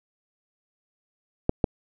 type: clicks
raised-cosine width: 2 ms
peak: -6 dBFS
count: 2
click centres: 1.494 / 1.642 s
effects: none